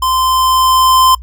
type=tone with level ramp; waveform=square; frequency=1036 Hz; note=C6; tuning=17 cents flat; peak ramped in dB=-12 to -6 dBFS; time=0.02-1.15 s; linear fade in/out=5 ms; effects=noise-tail reverb RT60 0.1 s tail -25 dB re dry + added 60 Hz sine -27 dBFS peak until 1.22 s